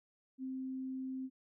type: tone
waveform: sine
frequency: 261.6 Hz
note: C4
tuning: in tune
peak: -38 dBFS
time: 0.38-1.3 s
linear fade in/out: 50 ms
effects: none